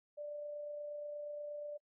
sine tone with amplitude modulation, 589 Hz, D5, 5 cents sharp, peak -40 dBFS, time 0.17-1.78 s, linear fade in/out 20 ms, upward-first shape sine, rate 28.4 Hz, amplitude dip 25%, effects noise-tail reverb RT60 0.1 s tail -25 dB re dry

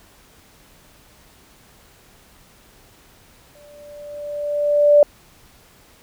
sine tone with exponential growth, 586 Hz, D5, 4 cents flat, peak -6 dBFS, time 3.55-5.03 s, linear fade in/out 2 ms, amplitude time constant 320 ms, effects pink hiss -51 dBFS RMS until 6.02 s

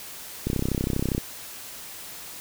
click train, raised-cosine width 3 ms, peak -12 dBFS, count 24, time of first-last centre 0.47-1.18 s, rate 32.4 Hz, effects white hiss -40 dBFS RMS until 2.4 s

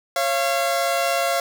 sawtooth tone pair together, 548 / 684.6 Hz, C#5 / F5, -20 / -35 cents, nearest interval major third, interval 385 cents, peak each -20 / -17 dBFS, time 0.16-1.4 s, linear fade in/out 2 ms, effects none

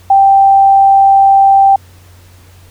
sine tone, 784 Hz, G5, in tune, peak -3 dBFS, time 0.1-1.76 s, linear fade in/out 5 ms, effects added 90 Hz sine -38 dBFS peak until 2.7 s + pink hiss -45 dBFS RMS until 2.7 s

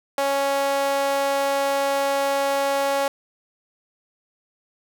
sawtooth tone with high-pass filter, 277.2 Hz, C#4, in tune, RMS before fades -22 dBFS, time 0.18-3.08 s, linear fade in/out 2 ms, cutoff 640 Hz, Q 3.3, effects none

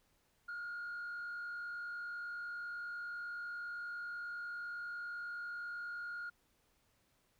sine tone with frequency modulation, 1421 Hz, F6, 30 cents sharp, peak -39 dBFS, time 0.48-6.3 s, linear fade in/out 10 ms, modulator 50 Hz, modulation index 0.49, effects tanh soft clip ceiling -39 dBFS + pink hiss -75 dBFS RMS until 7.39 s

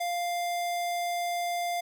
square tone, 698.5 Hz, F5, in tune, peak -29 dBFS, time 0-1.81 s, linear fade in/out 10 ms, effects none

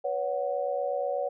sine chord, B suspended second, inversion none, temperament equal with one note detuned, 493.9 / 562.1 / 740 Hz, B4 / C#5 / F#5, 0 / +24 / 0 cents, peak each -33 / -29 / -33 dBFS, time 0.04-1.29 s, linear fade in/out 10 ms, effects none

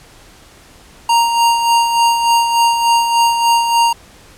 square tone with tremolo, 932.3 Hz, A#5, in tune, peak -9 dBFS, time 1.09-3.93 s, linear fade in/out 5 ms, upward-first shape sine, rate 3.4 Hz, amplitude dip 50%, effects pink hiss -43 dBFS RMS until 4.37 s + low-pass 11000 Hz 12 dB/octave

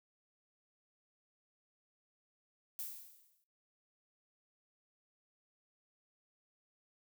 violet noise with exponential decay, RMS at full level -40 dBFS, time 2.79-3.44 s, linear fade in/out 0 ms, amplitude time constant 140 ms, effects noise-tail reverb RT60 0.3 s tail -19 dB re dry

